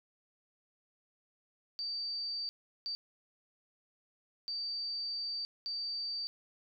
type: tone bursts at uneven times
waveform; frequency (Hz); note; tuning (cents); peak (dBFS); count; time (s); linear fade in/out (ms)
sine; 4631; D8; -25; -35; 4; 1.79-2.49 / 2.86-2.95 / 4.48-5.45 / 5.66-6.27; 0
effects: none